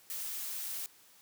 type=noise; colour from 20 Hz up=blue; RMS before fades=-39 dBFS; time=0.1-0.86 s; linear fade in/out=0 ms; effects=white hiss -61 dBFS RMS until 1.21 s + high-pass 100 Hz 12 dB/octave